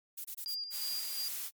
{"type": "noise bursts", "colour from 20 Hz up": "violet", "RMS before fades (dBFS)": -41, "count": 4, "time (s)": [0.17, 0.549], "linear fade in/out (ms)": 10, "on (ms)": 76, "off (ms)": 25}
{"type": "tone with tremolo", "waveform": "sine", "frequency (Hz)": 4803, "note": "D8", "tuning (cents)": 38, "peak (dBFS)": -35, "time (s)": [0.46, 1.28], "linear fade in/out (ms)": 0, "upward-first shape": "square", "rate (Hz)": 2.8, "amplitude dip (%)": 50}
{"type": "noise", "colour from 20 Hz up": "blue", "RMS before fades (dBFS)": -39, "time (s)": [0.7, 1.51], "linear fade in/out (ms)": 50}
{"effects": ["MP3 96 kbps"]}